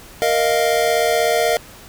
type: chord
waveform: square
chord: Bb suspended fourth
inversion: none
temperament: equal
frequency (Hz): 466.2 / 622.3 / 698.5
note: Bb4 / Eb5 / F5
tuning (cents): 0 / 0 / 0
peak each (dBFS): -20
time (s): 0.22-1.57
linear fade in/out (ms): 0
effects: pink hiss -41 dBFS RMS until 1.88 s